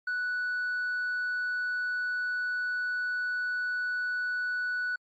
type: tone with tanh clipping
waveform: sine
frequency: 1480 Hz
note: F#6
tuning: in tune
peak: -29 dBFS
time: 0.07-4.96 s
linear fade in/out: 5 ms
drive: 1 dB
effects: AAC 64 kbps